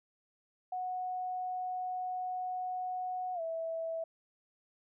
sine tone with pitch glide, 735 to 654.8 Hz, F#5 to E5, -12 to -12 cents, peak -34 dBFS, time 0.72-4.04 s, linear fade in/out 5 ms, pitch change -200 cents, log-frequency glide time 3.34-3.41 s, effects none

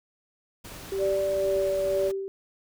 pink noise, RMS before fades -42 dBFS, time 0.64-2.12 s, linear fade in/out 10 ms
sine tone with tremolo, 389 Hz, G4, 13 cents flat, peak -25 dBFS, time 0.92-2.28 s, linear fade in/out 0 ms, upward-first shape sine, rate 2 Hz, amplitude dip 55%
sine tone with pitch glide, 586 to 576.6 Hz, D5 to D5, -4 to -32 cents, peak -24 dBFS, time 0.98-2.12 s, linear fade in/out 50 ms, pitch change -28 cents, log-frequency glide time 1.27-1.63 s
effects none

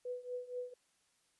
sine tone with tremolo, 495.5 Hz, B4, 6 cents sharp, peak -36 dBFS, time 0.05-0.74 s, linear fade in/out 5 ms, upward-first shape triangle, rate 4.2 Hz, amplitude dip 90%, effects white hiss -75 dBFS RMS until 1.39 s + resampled to 24000 Hz

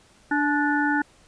harmonic tone with a mistuned harmonic, 293.6 Hz, D4, in tune, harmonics 1 / 3 / 5 / 6, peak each -23 / -26 / -25 / -29 dBFS, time 0.31-1.02 s, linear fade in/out 5 ms, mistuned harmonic 3, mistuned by -43 cents, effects pink hiss -56 dBFS RMS until 1.27 s + resampled to 22050 Hz

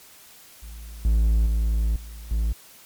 triangle tone with level steps, 55.2 Hz, A1, 6 cents sharp, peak -34 / -14 / -17 / -34 / -18 dBFS, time 0.62-2.53 s, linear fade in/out 10 ms, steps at 1.05 / 1.46 / 1.96 / 2.31 s, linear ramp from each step 2 ms, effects white hiss -49 dBFS RMS until 2.85 s + MP3 96 kbps

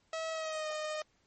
sawtooth tone with pitch glide, 645 to 615.2 Hz, E5 to D#5, -38 to -20 cents, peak -31 dBFS, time 0.13-1.02 s, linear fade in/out 2 ms, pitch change -82 cents, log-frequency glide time 0.31-0.69 s, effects pink hiss -72 dBFS RMS until 1.26 s + MP3 32 kbps

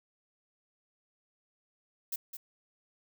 violet noise with echo, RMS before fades -35 dBFS, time 2.12-2.16 s, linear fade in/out 5 ms, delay 210 ms, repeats 1, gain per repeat -8 dB, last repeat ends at 2.37 s, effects none

